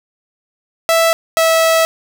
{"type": "tone pair in turn", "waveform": "sawtooth", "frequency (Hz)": [659.3, 651.7], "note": ["E5", "E5"], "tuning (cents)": [0, -20], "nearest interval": "unison", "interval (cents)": 20, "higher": "first", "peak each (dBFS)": -6, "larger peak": "neither", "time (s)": [[0.89, 1.13], [1.37, 1.85]], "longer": "second", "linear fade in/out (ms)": 0, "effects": []}